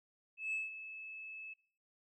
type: tone with ADSR envelope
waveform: sine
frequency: 2605 Hz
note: E7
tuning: 21 cents flat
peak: -32 dBFS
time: 0.37-1.54 s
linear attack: 160 ms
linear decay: 170 ms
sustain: -13 dB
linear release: 12 ms
effects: noise-tail reverb RT60 0.5 s tail -19 dB re dry + tanh soft clip ceiling -32 dBFS